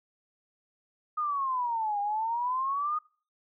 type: exponential two-way sweep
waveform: sine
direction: down then up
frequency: 1244.5 to 805 to 1244.5 Hz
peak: -27 dBFS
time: 1.17-2.99 s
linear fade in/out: 10 ms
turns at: 2 s
effects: noise-tail reverb RT60 0.4 s tail -23 dB re dry